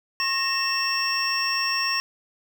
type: tone cluster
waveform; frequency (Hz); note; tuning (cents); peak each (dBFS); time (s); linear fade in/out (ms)
triangle; 1083 / 1849 / 2664 / 5500; C#6 / A#6 / E7 / F8; -41 / -15 / +18 / -27; -27 / -28 / -27 / -24; 0.2-2; 0
effects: none